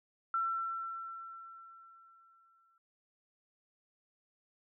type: tone with exponential decay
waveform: sine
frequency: 1346 Hz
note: E6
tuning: 36 cents sharp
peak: -29 dBFS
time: 0.34-2.78 s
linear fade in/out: 2 ms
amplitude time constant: 530 ms
effects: none